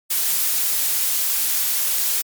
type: noise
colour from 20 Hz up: blue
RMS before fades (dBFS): -20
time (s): 0.1-2.22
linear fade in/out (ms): 10
effects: MP3 96 kbps